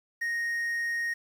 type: tone with quantisation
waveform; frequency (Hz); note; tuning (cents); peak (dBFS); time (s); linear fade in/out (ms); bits
triangle; 1864.7; A#6; 0; -26; 0.21-1.14; 10; 9
effects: none

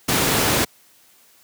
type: noise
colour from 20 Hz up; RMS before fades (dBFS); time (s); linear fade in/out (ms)
pink; -18; 0.08-0.65; 10
effects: white hiss -54 dBFS RMS until 1.43 s + high-pass 100 Hz 12 dB/octave

